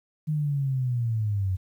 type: linear sweep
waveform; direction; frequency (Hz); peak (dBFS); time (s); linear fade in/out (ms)
sine; down; 155.56 to 90.9; -23; 0.27-1.57; 20
effects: 10-bit